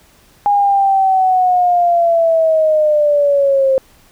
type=linear sweep; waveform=sine; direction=down; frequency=820 to 527 Hz; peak=-9 dBFS; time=0.46-3.78 s; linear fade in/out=0 ms; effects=pink hiss -49 dBFS RMS until 4.11 s